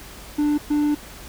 triangle tone bursts at uneven times, 295.7 Hz, D4, 12 cents sharp, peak -15 dBFS, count 2, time 0.38-0.58 / 0.7-0.95 s, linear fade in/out 10 ms, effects added 50 Hz sine -44 dBFS peak until 1.28 s + pink hiss -41 dBFS RMS until 1.28 s

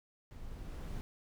brown noise with level ramp, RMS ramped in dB -48 to -39 dBFS, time 0.31-1.01 s, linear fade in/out 0 ms, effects none

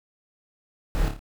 brown noise with echo, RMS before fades -24 dBFS, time 0.95-1.08 s, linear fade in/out 0 ms, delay 28 ms, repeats 4, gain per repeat -5 dB, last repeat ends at 1.192 s, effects none

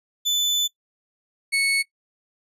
35% pulse tone pair in turn, 3500 / 2209 Hz, A7 / C#7, -10 / -7 cents, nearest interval minor sixth, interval 797 cents, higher first, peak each -17 dBFS, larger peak neither, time 0.25-0.68 / 1.52-1.83 s, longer first, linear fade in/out 20 ms, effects noise-tail reverb RT60 0.1 s tail -20 dB re dry + resampled to 32000 Hz

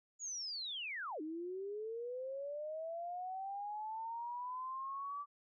sine linear two-way sweep, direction down then up, 6890 to 302 to 1163 Hz, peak -40 dBFS, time 0.19-5.26 s, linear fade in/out 50 ms, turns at 1.21 s, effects none

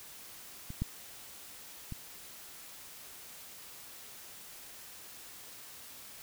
clicks, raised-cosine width 5 ms, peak -29 / -19 / -27 dBFS, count 3, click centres 0.704 / 0.82 / 1.923 s, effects white hiss -50 dBFS RMS until 6.22 s

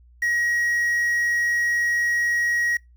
triangle tone with quantisation, 1898 Hz, A#6, 31 cents sharp, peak -18 dBFS, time 0.22-2.77 s, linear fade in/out 5 ms, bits 7, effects noise-tail reverb RT60 0.2 s tail -25 dB re dry + added 60 Hz sine -49 dBFS peak until 2.96 s

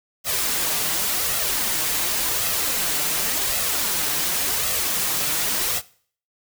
white noise with flanger, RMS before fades -23 dBFS, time 0.24-5.82 s, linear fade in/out 50 ms, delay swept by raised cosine 1.5 to 6.8 ms, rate 0.9 Hz, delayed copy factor +0.55, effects noise-tail reverb RT60 0.5 s tail -20 dB re dry

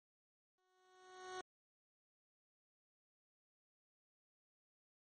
15% pulse tone with exponential growth, 370 Hz, F#4, in tune, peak -37 dBFS, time 0.58-1.41 s, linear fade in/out 1 ms, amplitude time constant 180 ms, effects MP3 32 kbps

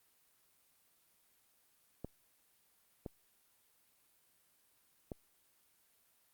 clicks, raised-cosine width 2 ms, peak -28 dBFS, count 3, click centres 2.046 / 3.062 / 5.118 s, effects white hiss -72 dBFS RMS until 6.33 s + Opus 32 kbps

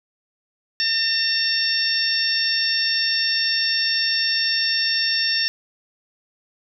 harmonic tone, 906 Hz, A#5, 50 cents flat, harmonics 2 / 3 / 4 / 5 / 6, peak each -26 / -28 / -29 / -30 / -20 dBFS, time 0.8-5.48 s, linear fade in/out 0 ms, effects none

